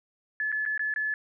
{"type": "tone with dropouts", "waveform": "sine", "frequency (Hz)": 1722, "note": "A6", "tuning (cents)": -38, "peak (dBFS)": -26, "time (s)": [0.4, 1.14], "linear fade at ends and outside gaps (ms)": 1, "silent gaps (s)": [[0.518, 0.525], [0.653, 0.661], [0.777, 0.794], [0.939, 0.961]], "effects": []}